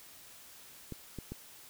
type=clicks; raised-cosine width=3 ms; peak=-27 dBFS; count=3; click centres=0.923 / 1.187 / 1.32 s; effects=white hiss -54 dBFS RMS until 1.69 s